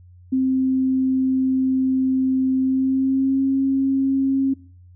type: tone with pitch glide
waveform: sine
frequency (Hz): 261.6 to 269.6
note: C4 to C#4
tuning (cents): 0 to -48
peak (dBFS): -16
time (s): 0.32-4.54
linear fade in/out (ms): 10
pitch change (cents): +52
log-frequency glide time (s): 2.6-3.44
effects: noise-tail reverb RT60 0.5 s tail -23 dB re dry + added 89 Hz sine -44 dBFS peak until 4.95 s